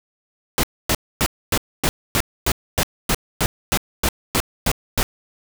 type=noise bursts; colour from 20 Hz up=pink; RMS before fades=-18 dBFS; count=15; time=0.58-5.03 s; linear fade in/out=0 ms; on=54 ms; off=260 ms; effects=none